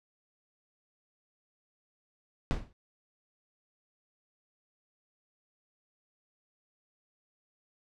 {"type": "noise with exponential decay", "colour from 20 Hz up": "brown", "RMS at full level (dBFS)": -25, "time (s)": [2.51, 2.73], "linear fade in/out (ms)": 0, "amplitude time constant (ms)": 46, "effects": ["low-pass 6000 Hz 12 dB/octave"]}